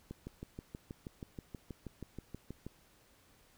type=click train; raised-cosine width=3 ms; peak=-30 dBFS; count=17; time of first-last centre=0.11-2.666 s; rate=6.26 Hz; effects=pink hiss -66 dBFS RMS until 3.57 s